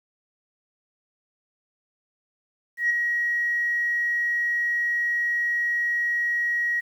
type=tone with ADSR envelope; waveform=sine; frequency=1900 Hz; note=A#6; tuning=33 cents sharp; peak=-16 dBFS; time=2.77-6.81 s; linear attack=130 ms; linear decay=9 ms; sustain=-5 dB; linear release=19 ms; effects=tanh soft clip ceiling -14 dBFS + 9-bit